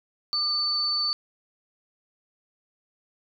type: tone pair together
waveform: sine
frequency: 1209 / 4512 Hz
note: D6 / C#8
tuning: +50 / +30 cents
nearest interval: octave + major seventh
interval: 2280 cents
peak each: -35 / -23 dBFS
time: 0.33-1.13 s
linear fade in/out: 0 ms
effects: none